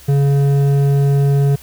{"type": "tone with hard clipping", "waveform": "sine", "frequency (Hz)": 140.3, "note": "C#3", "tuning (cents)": 21, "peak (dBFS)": -12, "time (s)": [0.08, 1.56], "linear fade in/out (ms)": 10, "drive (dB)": 8, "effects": ["added 65 Hz sine -43 dBFS peak until 1.62 s", "white hiss -42 dBFS RMS until 1.62 s"]}